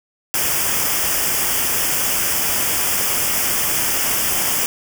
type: band-stop noise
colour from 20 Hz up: white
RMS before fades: -19 dBFS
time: 0.34-4.66 s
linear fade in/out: 0 ms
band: 3400 to 4800 Hz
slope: 96 dB/octave
effects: none